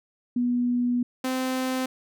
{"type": "tone pair in turn", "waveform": ["sine", "sawtooth"], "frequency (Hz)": [244.1, 258.6], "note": ["B3", "C4"], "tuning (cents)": [-20, -20], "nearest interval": "minor second", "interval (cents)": 100, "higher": "second", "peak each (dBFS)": -21, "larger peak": "neither", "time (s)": [[0.36, 1.03], [1.24, 1.86]], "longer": "first", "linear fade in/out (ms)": 5, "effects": []}